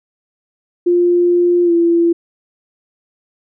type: tone with pitch glide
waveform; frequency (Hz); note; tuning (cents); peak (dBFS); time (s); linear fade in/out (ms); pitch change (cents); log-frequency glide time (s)
sine; 350.7 to 339.1; F4 to E4; +7 to +49; -9; 0.86-2.13; 10; -58; 1.64-1.72
effects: none